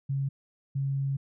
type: tone pair in turn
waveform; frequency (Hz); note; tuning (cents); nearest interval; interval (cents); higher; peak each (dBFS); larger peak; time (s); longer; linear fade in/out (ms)
sine; 137.3 / 137.3; C#3 / C#3; -16 / -16; unison; 0; neither; -26 / -26; neither; 0.09-0.29 / 0.75-1.17; second; 10
effects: none